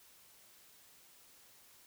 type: silence
effects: white hiss -62 dBFS RMS until 1.86 s